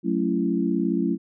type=chord; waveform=sine; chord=F# minor seventh; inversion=none; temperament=equal with one note detuned; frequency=185 / 220 / 277.2 / 335.6 Hz; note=F#3 / A3 / C#4 / E4; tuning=0 / 0 / 0 / +31 cents; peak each=-26 dBFS; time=0.03-1.18 s; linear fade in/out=50 ms; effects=none